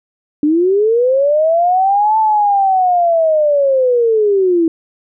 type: linear two-way sweep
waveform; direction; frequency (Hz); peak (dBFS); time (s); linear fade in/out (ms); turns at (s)
sine; up then down; 288.8 to 883 to 321.5; -9; 0.43-4.68; 2; 2.18
effects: none